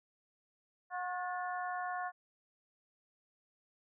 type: harmonic tone with a mistuned harmonic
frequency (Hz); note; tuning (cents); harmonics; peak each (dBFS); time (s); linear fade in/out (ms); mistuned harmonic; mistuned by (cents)
361.8; F#4; -39; 2 / 3 / 4 / 5; -38 / -42 / -44 / -46; 0.9-2.12; 50; 5; -55
effects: none